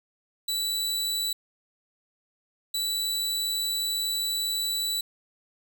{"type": "tone pair in turn", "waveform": "sawtooth", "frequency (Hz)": [3951, 3951], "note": ["B7", "B7"], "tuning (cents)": [0, 0], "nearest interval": "unison", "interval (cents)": 0, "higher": "neither", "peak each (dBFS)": -23, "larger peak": "neither", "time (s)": [[0.48, 1.33], [2.74, 5.01]], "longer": "second", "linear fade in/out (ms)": 5, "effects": []}